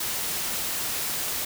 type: noise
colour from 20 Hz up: white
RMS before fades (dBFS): -29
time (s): 0-1.45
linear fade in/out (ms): 5
effects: none